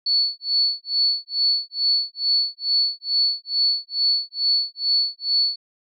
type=tone with tremolo; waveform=sine; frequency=4435 Hz; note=C#8; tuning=in tune; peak=-15 dBFS; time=0.06-5.56 s; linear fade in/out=5 ms; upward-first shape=sine; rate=2.3 Hz; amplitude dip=100%; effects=none